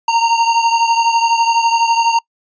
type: beating tone pair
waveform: square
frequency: 921 / 933 Hz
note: A#5 / A#5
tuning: -21 / +1 cents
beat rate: 12 Hz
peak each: -13 / -18 dBFS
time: 0.08-2.19 s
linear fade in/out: 5 ms
effects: noise-tail reverb RT60 0.1 s tail -26 dB re dry + resampled to 16000 Hz